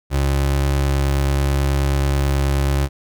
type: tone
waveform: 30% pulse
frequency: 69.3 Hz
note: C#2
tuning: in tune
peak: -13 dBFS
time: 0.1-2.89 s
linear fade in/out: 50 ms
effects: none